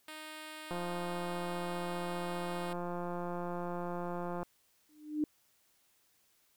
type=tone; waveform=5% pulse; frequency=310 Hz; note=D#4; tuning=6 cents flat; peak=-33 dBFS; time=0.08-2.73 s; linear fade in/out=2 ms
type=click train; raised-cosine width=1 ms; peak=-26 dBFS; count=652; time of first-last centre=0.71-4.43 s; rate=175 Hz
type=tone with exponential growth; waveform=sine; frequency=302.2 Hz; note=D4; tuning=50 cents sharp; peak=-26 dBFS; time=4.89-5.24 s; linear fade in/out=2 ms; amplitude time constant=75 ms
effects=white hiss -71 dBFS RMS until 6.56 s